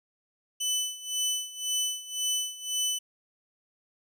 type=tone with tremolo; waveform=20% pulse; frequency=3000 Hz; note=F#7; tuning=23 cents sharp; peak=-20 dBFS; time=0.6-2.99 s; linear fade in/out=10 ms; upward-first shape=sine; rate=1.9 Hz; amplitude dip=85%; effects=none